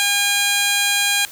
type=tone with band-pass filter; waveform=15% pulse; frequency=810 Hz; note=G#5; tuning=43 cents flat; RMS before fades=-18 dBFS; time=0-1.25 s; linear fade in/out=0 ms; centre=6800 Hz; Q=0.6; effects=white hiss -39 dBFS RMS until 1.31 s